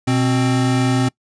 square tone pair together, 123.87 / 261.8 Hz, B2 / C4, +6 / +1 cents, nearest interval octave + minor second, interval 1295 cents, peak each -18 dBFS, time 0.07-1.09 s, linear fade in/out 10 ms, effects noise-tail reverb RT60 0.1 s tail -24 dB re dry + resampled to 22050 Hz

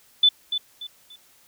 sine tone with echo, 3500 Hz, A7, 10 cents flat, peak -12 dBFS, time 0.23-0.29 s, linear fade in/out 5 ms, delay 290 ms, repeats 3, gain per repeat -10 dB, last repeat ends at 1.16 s, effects white hiss -57 dBFS RMS until 1.47 s

